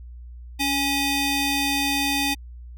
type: ring-modulated tone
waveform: 20% pulse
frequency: 1108.7 Hz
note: C#6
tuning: in tune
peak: -13 dBFS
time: 0.59-2.35 s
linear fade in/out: 20 ms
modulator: 1390 Hz
effects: added 60 Hz sine -37 dBFS peak until 2.77 s